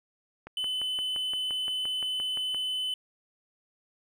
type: click train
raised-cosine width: 0.5 ms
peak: -27 dBFS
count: 13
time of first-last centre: 0.47-2.546 s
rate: 5.78 Hz
type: tone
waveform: triangle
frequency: 3023 Hz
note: F#7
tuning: 36 cents sharp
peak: -27 dBFS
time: 0.57-2.94 s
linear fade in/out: 2 ms
effects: none